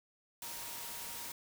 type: tone in noise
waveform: sine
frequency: 940 Hz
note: A#5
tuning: 14 cents sharp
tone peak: -54 dBFS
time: 0.42-1.32 s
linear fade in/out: 2 ms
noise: white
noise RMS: -44 dBFS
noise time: 0.42-1.32 s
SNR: -13 dB
effects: none